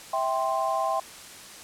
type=chord; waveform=sine; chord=C major; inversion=first; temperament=just; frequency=654.1 / 784.9 / 1046.5 Hz; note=E5 / G5 / C6; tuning=-14 / +2 / 0 cents; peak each=-28 dBFS; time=0.13-1 s; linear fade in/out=5 ms; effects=white hiss -44 dBFS RMS until 1.63 s + low-pass 10000 Hz 12 dB/octave